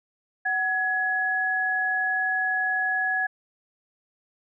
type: tone pair together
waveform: sine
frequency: 750.2 / 1682 Hz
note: F#5 / G#6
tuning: +24 / +22 cents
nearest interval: octave + major second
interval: 1398 cents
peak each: -29 / -23 dBFS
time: 0.45-3.27 s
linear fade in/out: 10 ms
effects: none